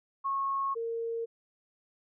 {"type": "tone pair in turn", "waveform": "sine", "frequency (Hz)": [1094, 460], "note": ["C#6", "A#4"], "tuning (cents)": [-23, -23], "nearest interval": "octave + minor third", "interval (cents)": 1500, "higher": "first", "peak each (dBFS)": [-28, -31], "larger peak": "first", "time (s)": [[0.24, 0.75], [0.75, 1.26]], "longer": "neither", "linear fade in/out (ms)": 20, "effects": []}